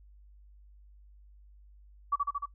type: tone with echo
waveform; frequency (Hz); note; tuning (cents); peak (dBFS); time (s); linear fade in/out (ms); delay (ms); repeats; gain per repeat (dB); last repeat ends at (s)
sine; 1143; D6; -47; -23; 2.12-2.16; 10; 75; 4; -2; 2.46
effects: noise-tail reverb RT60 0.1 s tail -19 dB re dry + added 50 Hz sine -53 dBFS peak until 2.54 s